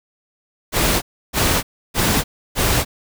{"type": "noise bursts", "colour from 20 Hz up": "pink", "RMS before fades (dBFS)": -17, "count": 4, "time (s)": [0.72, 2.85], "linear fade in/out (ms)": 50, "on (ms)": 300, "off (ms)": 310, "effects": []}